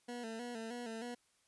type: tone with vibrato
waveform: 20% pulse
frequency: 233.1 Hz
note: A#3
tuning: in tune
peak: -37 dBFS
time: 0.08-1.15 s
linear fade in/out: 10 ms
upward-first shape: square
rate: 3.2 Hz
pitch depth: 66 cents each way
effects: white hiss -74 dBFS RMS until 1.47 s + resampled to 24000 Hz